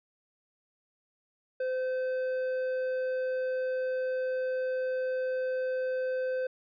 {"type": "tone with hard clipping", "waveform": "sine", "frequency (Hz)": 514, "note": "C5", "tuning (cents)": -31, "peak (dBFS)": -30, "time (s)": [1.6, 6.47], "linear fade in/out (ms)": 5, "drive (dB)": 6, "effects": ["resampled to 11025 Hz"]}